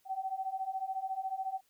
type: beating tone pair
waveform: sine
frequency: 756 / 770 Hz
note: F#5 / G5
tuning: +37 / -31 cents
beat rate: 14 Hz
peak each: -38 / -36 dBFS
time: 0.05-1.61 s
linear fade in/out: 50 ms
effects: white hiss -72 dBFS RMS until 1.69 s